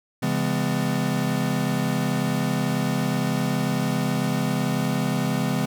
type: tone cluster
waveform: square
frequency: 135.9 / 166.9 / 204.9 / 252.4 Hz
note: C#3 / E3 / G#3 / B3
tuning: -34 / +22 / -23 / +38 cents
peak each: -28 dBFS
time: 0.22-5.66 s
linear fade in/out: 10 ms
effects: none